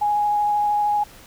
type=tone with vibrato; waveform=sine; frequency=830.6 Hz; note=G#5; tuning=in tune; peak=-17 dBFS; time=0.01-1.04 s; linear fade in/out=10 ms; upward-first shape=triangle; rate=13 Hz; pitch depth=11 cents each way; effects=pink hiss -46 dBFS RMS until 1.26 s